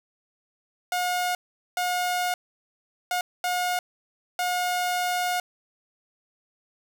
sawtooth tone bursts at uneven times, 719 Hz, F#5, 50 cents flat, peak -20 dBFS, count 5, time 0.92-1.35 / 1.77-2.34 / 3.11-3.21 / 3.44-3.79 / 4.39-5.4 s, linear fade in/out 2 ms, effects none

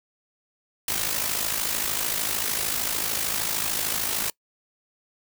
white noise with amplitude modulation, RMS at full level -24 dBFS, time 0.88-4.3 s, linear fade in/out 2 ms, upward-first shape sine, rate 53.3 Hz, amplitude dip 60%, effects noise-tail reverb RT60 0.1 s tail -24 dB re dry

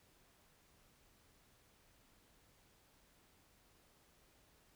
silence, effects pink hiss -70 dBFS RMS until 4.75 s

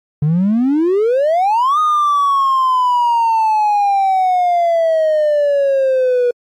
triangle exponential two-way sweep, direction up then down, 143.4 to 1244.5 to 482.9 Hz, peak -8 dBFS, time 0.22-6.31 s, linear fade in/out 5 ms, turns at 1.79 s, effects tanh soft clip ceiling -6 dBFS + AAC 64 kbps

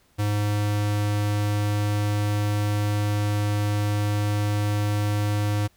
square tone, 103.83 Hz, G#2, in tune, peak -22 dBFS, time 0.18-5.68 s, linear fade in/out 20 ms, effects pink hiss -62 dBFS RMS until 5.76 s

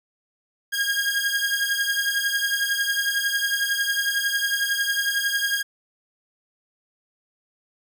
sawtooth beating tone pair, 1622 / 1633 Hz, G#6 / G#6, -41 / -30 cents, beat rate 11 Hz, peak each -21 dBFS, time 0.72-5.63 s, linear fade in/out 20 ms, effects none

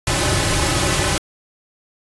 pink noise with comb filter, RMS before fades -18 dBFS, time 0.07-1.18 s, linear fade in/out 2 ms, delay 4.3 ms, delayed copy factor -0.75, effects resampled to 24000 Hz

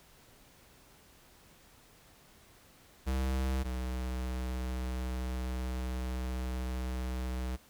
square tone pair in turn, 65.41 / 63.17 Hz, C2 / B1, 0 / +40 cents, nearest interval minor second, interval 60 cents, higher first, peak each -30 / -34 dBFS, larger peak first, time 3.06-3.64 / 3.64-7.57 s, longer second, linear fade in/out 20 ms, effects pink hiss -60 dBFS RMS until 7.69 s

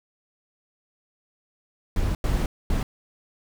brown noise bursts at uneven times, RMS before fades -23 dBFS, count 3, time 1.96-2.15 / 2.24-2.46 / 2.7-2.83 s, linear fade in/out 2 ms, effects none

